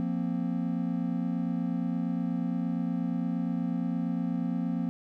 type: chord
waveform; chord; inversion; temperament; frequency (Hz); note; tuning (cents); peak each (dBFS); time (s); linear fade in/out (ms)
triangle; F suspended fourth; none; equal; 174.61 / 233.1 / 261.6; F3 / Bb3 / C4; 0 / 0 / 0; -29 / -30 / -31; 0-4.89; 0
effects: none